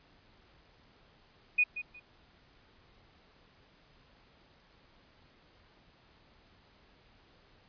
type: tone with echo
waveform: sine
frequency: 2476 Hz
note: D#7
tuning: 9 cents flat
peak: -22 dBFS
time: 1.58-1.64 s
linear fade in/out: 10 ms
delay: 180 ms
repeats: 2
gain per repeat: -13 dB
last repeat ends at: 2 s
effects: pink hiss -63 dBFS RMS until 7.68 s + resampled to 11025 Hz